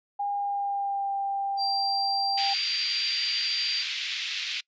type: tone with pitch glide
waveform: sine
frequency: 810 to 792.4 Hz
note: G#5 to G5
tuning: -43 to +18 cents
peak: -26 dBFS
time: 0.19-2.54 s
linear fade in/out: 10 ms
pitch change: -39 cents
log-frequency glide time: 0.3-1.12 s
type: tone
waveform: sine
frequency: 4717 Hz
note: D8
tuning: 7 cents sharp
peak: -27 dBFS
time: 1.57-3.85 s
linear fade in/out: 50 ms
type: band-pass noise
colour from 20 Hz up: pink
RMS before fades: -32 dBFS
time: 2.37-4.61 s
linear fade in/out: 10 ms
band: 2400 to 4400 Hz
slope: 24 dB/octave
effects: noise-tail reverb RT60 0.1 s tail -25 dB re dry + resampled to 16000 Hz